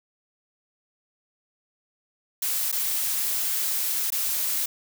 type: noise with dropouts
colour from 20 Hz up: blue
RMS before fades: -26 dBFS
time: 2.42-4.66 s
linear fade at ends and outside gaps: 5 ms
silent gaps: 2.717-2.725 / 4.104-4.121 s
effects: none